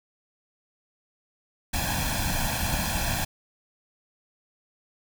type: noise with comb filter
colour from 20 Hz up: pink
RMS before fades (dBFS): -27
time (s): 1.73-3.25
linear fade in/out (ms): 10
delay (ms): 1.2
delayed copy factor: +0.85
effects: none